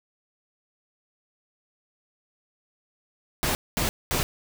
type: noise bursts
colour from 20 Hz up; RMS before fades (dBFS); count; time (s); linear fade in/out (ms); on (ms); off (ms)
pink; -25; 3; 3.43-4.23; 0; 120; 220
effects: none

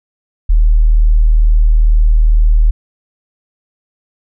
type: tone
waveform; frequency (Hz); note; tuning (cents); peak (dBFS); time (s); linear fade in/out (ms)
sine; 38.89; D#1; 0; -5; 0.49-2.71; 10
effects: none

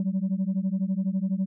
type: beating tone pair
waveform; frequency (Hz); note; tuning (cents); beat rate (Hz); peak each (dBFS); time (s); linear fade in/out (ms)
sine; 185 / 197; F#3 / G3; 0 / +9; 12; -25 / -25; 0-1.46; 2
effects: tanh soft clip ceiling -20 dBFS

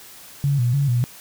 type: tone with vibrato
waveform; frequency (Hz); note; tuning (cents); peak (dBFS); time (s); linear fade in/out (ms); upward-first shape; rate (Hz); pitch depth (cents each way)
sine; 130.81; C3; 0; -16; 0.44-1.04; 0; square; 3.4; 130
effects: white hiss -43 dBFS RMS until 1.2 s

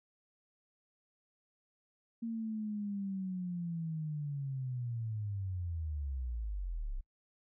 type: linear sweep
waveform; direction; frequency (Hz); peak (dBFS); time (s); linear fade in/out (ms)
sine; down; 231.3 to 30.25; -35; 2.22-7.01; 10
effects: noise-tail reverb RT60 0.1 s tail -26 dB re dry

